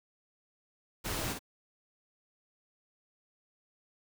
pink noise with echo, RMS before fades -36 dBFS, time 1.04-1.34 s, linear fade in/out 20 ms, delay 53 ms, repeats 1, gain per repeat -5 dB, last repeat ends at 1.393 s, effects none

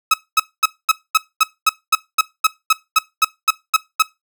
sawtooth tone bursts, 1284 Hz, E6, 46 cents flat, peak -6 dBFS, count 16, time 0.11-4.024 s, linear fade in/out 5 ms, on 29 ms, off 230 ms, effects noise-tail reverb RT60 0.2 s tail -19 dB re dry

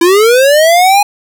square linear sweep, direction up, 330.3 to 830.6 Hz, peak -5 dBFS, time 0.01-1.03 s, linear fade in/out 5 ms, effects none

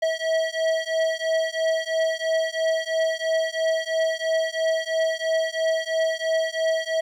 square beating tone pair, 645 / 648 Hz, E5 / E5, -38 / -30 cents, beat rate 3 Hz, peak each -25 dBFS, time 0.02-7.01 s, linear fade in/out 10 ms, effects low-pass 5000 Hz 12 dB/octave + 9-bit

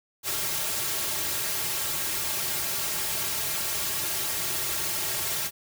white noise with comb filter, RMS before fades -29 dBFS, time 0.23-5.51 s, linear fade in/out 50 ms, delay 4 ms, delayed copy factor -1, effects none

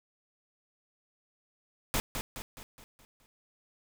pink noise with echo, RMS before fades -29 dBFS, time 1.94-2 s, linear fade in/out 0 ms, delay 210 ms, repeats 6, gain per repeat -6 dB, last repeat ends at 3.26 s, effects none

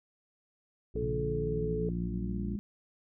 harmonic tone, 58.27 Hz, A#1, in tune, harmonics 1 / 2 / 3 / 4 / 5 / 6, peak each -37 / -40 / -42 / -43 / -44 / -45 dBFS, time 0.94-2.57 s, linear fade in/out 10 ms
sine tone, 431.6 Hz, A4, 33 cents flat, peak -32 dBFS, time 0.96-1.89 s, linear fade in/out 2 ms
sine linear sweep, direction up, 130.81 to 206 Hz, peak -35 dBFS, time 1.02-2.59 s, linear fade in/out 0 ms
effects none

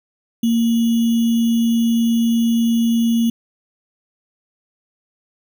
sine tone with sample-and-hold, 230.8 Hz, A#3, 17 cents flat, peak -13 dBFS, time 0.43-3.3 s, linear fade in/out 5 ms, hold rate 3150 Hz, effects none

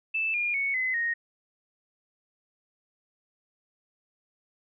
sine tone with pitch steps, 2637 / 2418 / 2217 / 2033 / 1864.6 Hz, E7 / D7 / C#7 / B6 / A#6, 0 / +50 / 0 / +50 / 0 cents, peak -25 dBFS, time 0.14-1.14 s, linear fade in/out 10 ms, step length 200 ms, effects none

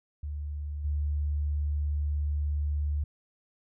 sine tone with level steps, 73.6 Hz, D2, 4 cents sharp, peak -32 / -26 dBFS, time 0.23-3.04 s, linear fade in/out 5 ms, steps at 0.84 s, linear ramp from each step 10 ms, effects none

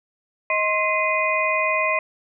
sine tone cluster, 628 / 1057 / 2052 / 2475 Hz, D#5 / C6 / C7 / D#7, +16 / +17 / -34 / -10 cents, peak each -24 dBFS, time 0.5-1.99 s, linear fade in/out 2 ms, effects none

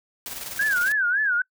white noise with tremolo, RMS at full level -33 dBFS, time 0.26-0.92 s, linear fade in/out 0 ms, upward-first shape square, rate 20 Hz, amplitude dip 45%
sine tone with vibrato, 1568 Hz, G6, in tune, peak -19 dBFS, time 0.59-1.42 s, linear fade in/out 5 ms, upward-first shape sine, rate 3.6 Hz, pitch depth 180 cents each way
effects noise-tail reverb RT60 0.1 s tail -26 dB re dry

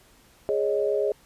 sine chord, Ab suspended fourth, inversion none, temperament equal, 415.3 / 554.4 / 622.3 Hz, Ab4 / Db5 / Eb5, 0 / 0 / 0 cents, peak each -24 / -27 / -28 dBFS, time 0.49-1.12 s, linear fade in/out 0 ms, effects pink hiss -57 dBFS RMS until 1.25 s + resampled to 32000 Hz

